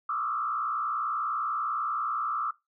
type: tone with frequency modulation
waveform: sine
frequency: 1244.5 Hz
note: D#6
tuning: in tune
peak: -27 dBFS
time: 0.09-2.51 s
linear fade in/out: 5 ms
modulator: 60.1 Hz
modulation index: 1.7
effects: noise-tail reverb RT60 0.2 s tail -20 dB re dry